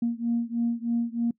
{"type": "beating tone pair", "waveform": "sine", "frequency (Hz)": [233.1, 236.3], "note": ["A#3", "A#3"], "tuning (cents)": [0, 24], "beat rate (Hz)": 3.2, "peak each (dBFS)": [-26, -27], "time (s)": [0.02, 1.31], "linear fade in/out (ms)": 5, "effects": ["noise-tail reverb RT60 0.1 s tail -23 dB re dry", "tanh soft clip ceiling -17 dBFS"]}